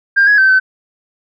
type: tone with pitch steps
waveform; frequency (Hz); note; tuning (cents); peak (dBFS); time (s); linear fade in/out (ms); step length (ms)
sine; 1599 / 1669 / 1547 / 1527; G6 / G#6 / G6 / G6; +34 / +8 / -23 / -46; -5; 0.16-0.6; 20; 110
effects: tanh soft clip ceiling -3 dBFS